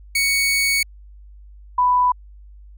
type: tone pair in turn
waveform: sawtooth / sine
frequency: 2228 / 992.5 Hz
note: C#7 / B5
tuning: +8 / +8 cents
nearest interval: octave + major second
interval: 1400 cents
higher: first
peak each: -13 dBFS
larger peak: neither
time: 0.15-0.83 / 1.78-2.12 s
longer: first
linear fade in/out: 5 ms
effects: added 50 Hz sine -40 dBFS peak until 2.77 s